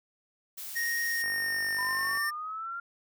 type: noise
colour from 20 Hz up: blue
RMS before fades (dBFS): -40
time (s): 0.57-1.23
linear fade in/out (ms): 10
type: tone with pitch glide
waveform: square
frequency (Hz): 1864.7 to 1807.4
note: A#6 to A6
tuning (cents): 0 to +46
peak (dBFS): -29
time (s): 0.75-2.31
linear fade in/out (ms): 20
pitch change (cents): -54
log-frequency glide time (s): 1.03-1.9
type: click train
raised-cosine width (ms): 0.5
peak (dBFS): -29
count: 47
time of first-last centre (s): 1.24-2.173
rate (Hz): 49.3
type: linear sweep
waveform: sine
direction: up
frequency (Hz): 987.8 to 1396.9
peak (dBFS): -34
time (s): 1.78-2.8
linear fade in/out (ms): 5
effects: none